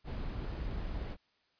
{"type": "noise", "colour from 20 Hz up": "brown", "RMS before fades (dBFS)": -38, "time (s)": [0.04, 1.17], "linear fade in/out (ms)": 50, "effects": ["white hiss -73 dBFS RMS until 1.59 s", "resampled to 11025 Hz"]}